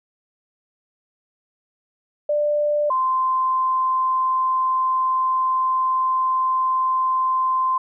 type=tone pair in turn; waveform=sine; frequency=592 / 1038.8 Hz; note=D5 / C6; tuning=+14 / -13 cents; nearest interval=minor seventh; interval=973 cents; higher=second; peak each=-17 dBFS; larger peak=neither; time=2.29-2.9 / 2.9-7.78 s; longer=second; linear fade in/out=5 ms; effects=none